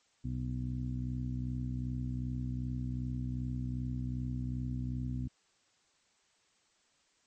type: harmonic tone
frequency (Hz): 62.6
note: B1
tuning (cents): +24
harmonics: 1 / 2 / 3 / 4 / 5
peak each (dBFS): -39 / -36 / -47 / -40 / -53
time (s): 0.24-5.28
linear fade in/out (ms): 10
effects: white hiss -71 dBFS RMS until 7.26 s + MP3 32 kbps